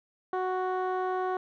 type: tone with low-pass filter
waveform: 15% pulse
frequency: 370.3 Hz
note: F#4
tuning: 1 cent sharp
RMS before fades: -30 dBFS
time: 0.33-1.37 s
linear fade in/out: 2 ms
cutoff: 1100 Hz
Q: 0.81
effects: none